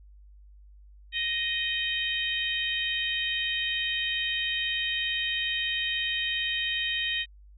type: harmonic tone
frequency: 622.3 Hz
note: D#5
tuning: in tune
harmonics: 3 / 4 / 5 / 6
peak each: -32 / -33 / -31 / -33 dBFS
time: 1.12-7.26 s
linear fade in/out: 50 ms
effects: added 50 Hz sine -49 dBFS peak until 7.57 s